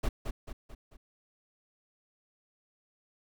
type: noise with echo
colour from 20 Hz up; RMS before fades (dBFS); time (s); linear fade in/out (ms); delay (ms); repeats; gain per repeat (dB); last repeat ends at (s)
brown; -27; 0.03-0.09; 10; 220; 4; -6; 0.97
effects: none